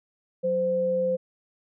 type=tone pair together; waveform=sine; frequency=184.22 / 517 Hz; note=F#3 / C5; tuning=-7 / -21 cents; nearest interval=octave + tritone; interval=1786 cents; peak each=-33 / -22 dBFS; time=0.43-1.17 s; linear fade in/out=20 ms; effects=none